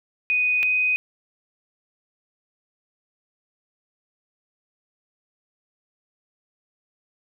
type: tone pair in turn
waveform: sine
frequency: 2489 / 2501 Hz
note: D#7 / D#7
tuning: 0 / +8 cents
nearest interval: unison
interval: 8 cents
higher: second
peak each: -18 dBFS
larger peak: neither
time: 0.3-0.63 / 0.63-0.96 s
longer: neither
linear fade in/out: 0 ms
effects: none